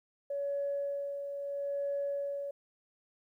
sine tone with tremolo, 564 Hz, C#5, 30 cents sharp, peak -30 dBFS, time 0.3-2.51 s, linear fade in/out 5 ms, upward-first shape sine, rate 0.76 Hz, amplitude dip 50%, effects tanh soft clip ceiling -26 dBFS + 12-bit

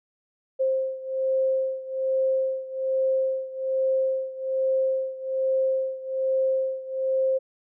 sine beating tone pair, 527 / 528.2 Hz, C5 / C5, +12 / +16 cents, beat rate 1.2 Hz, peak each -24 / -27 dBFS, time 0.59-7.39 s, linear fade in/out 20 ms, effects none

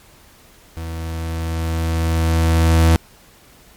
40% pulse tone with level ramp, 81.8 Hz, E2, 13 cents flat, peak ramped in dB -25 to -8 dBFS, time 0.77-2.96 s, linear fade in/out 0 ms, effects pink hiss -48 dBFS RMS until 3.76 s + MP3 96 kbps

